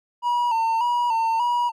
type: tone with vibrato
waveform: triangle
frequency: 934 Hz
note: A#5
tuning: 3 cents sharp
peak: -17 dBFS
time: 0.22-1.72 s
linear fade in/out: 50 ms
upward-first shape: square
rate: 1.7 Hz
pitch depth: 56 cents each way
effects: none